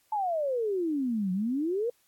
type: exponential two-way sweep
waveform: sine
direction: down then up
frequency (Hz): 883 to 179.3 to 495.9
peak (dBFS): -26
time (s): 0.12-1.9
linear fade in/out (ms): 5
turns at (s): 1.32
effects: white hiss -68 dBFS RMS until 2.07 s + AAC 64 kbps